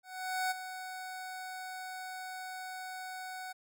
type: tone with ADSR envelope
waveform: 25% pulse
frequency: 745 Hz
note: F#5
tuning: 12 cents sharp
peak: -26 dBFS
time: 0.03-3.53 s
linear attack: 480 ms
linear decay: 17 ms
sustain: -11 dB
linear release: 15 ms
effects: none